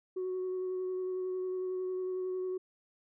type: tone with vibrato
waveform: sine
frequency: 370 Hz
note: F#4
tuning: in tune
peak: -31 dBFS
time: 0.16-2.58 s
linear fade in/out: 10 ms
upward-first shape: sine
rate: 11 Hz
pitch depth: 13 cents each way
effects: tanh soft clip ceiling -30 dBFS